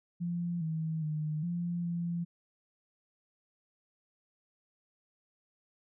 sine tone with pitch steps, 172.8 / 159.8 / 153.3 / 173.1 / 171.3 Hz, F3 / D#3 / D#3 / F3 / F3, -18 / +47 / -25 / -15 / -33 cents, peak -31 dBFS, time 0.2-2.25 s, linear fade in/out 20 ms, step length 410 ms, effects none

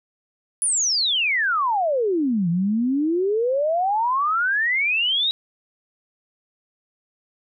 sine exponential two-way sweep, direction down then up, 10200 to 164.81 to 3883 Hz, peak -18 dBFS, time 0.62-5.31 s, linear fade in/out 0 ms, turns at 2.49 s, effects none

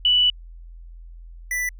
sine / square tone pair in turn, 2963 / 1980.4 Hz, F#7 / B6, +2 / +4 cents, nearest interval perfect fifth, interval 698 cents, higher first, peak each -14 / -23 dBFS, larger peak first, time 0.05-0.3 / 1.51-1.69 s, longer first, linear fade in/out 2 ms, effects added 42 Hz sine -38 dBFS peak until 1.79 s

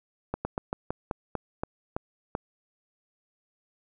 slowing click train, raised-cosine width 1 ms, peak -15 dBFS, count 10, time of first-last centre 0.34-2.351 s, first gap 110 ms, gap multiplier 1.17, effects none

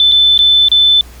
sine tone with dropouts, 3520 Hz, A7, in tune, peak -5 dBFS, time 0-1.01 s, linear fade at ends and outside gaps 1 ms, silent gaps 0.116-0.12 / 0.378-0.39 / 0.685-0.716 s, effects added 60 Hz sine -33 dBFS peak until 1.2 s + pink hiss -40 dBFS RMS until 1.2 s

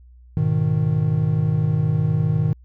triangle chord, G# minor, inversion none, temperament equal, 103.83 / 123.47 / 155.56 Hz, G#2 / B2 / D#3, 0 / 0 / 0 cents, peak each -21 / -21 / -17 dBFS, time 0.37-2.53 s, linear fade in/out 0 ms, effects added 61 Hz sine -44 dBFS peak until 2.64 s

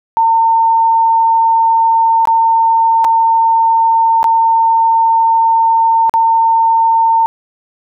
sine tone with dropouts, 907 Hz, A#5, 48 cents flat, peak -7 dBFS, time 0.17-7.26 s, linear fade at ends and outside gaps 0 ms, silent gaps 2.254-2.273 / 3.044-3.048 / 4.23-4.242 / 6.095-6.139 s, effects none

